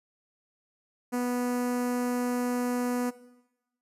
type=tone with notch filter; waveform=sawtooth; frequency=245.8 Hz; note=B3; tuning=8 cents flat; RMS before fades=-29 dBFS; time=1.12-3.11 s; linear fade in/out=20 ms; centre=3500 Hz; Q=0.69; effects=noise-tail reverb RT60 1.0 s tail -18 dB re dry + resampled to 32000 Hz